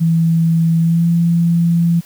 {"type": "tone with pitch glide", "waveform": "sine", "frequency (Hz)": [164.81, 169.35], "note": ["E3", "E3"], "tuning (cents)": [0, 47], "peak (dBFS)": -10, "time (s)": [0, 2.01], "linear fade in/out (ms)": 20, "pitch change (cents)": 47, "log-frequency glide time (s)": [0.8, 1.07], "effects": ["white hiss -44 dBFS RMS until 2.05 s"]}